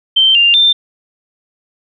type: tone with pitch steps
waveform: sine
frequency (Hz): 3119 / 2794 / 3580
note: G7 / F7 / A7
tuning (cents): -9 / 0 / +29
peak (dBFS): -6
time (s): 0.16-0.73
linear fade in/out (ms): 10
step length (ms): 190
effects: none